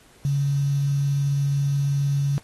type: tone with quantisation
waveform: sine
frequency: 140.7 Hz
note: C#3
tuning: 26 cents sharp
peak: -19 dBFS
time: 0.25-2.38 s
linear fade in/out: 0 ms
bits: 7
effects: pink hiss -54 dBFS RMS until 2.43 s + AAC 32 kbps